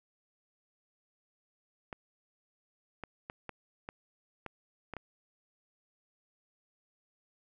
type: clicks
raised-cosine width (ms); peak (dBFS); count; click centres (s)
0.5; -25; 8; 1.928 / 3.037 / 3.299 / 3.493 / 3.889 / 4.463 / 4.937 / 4.967
effects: none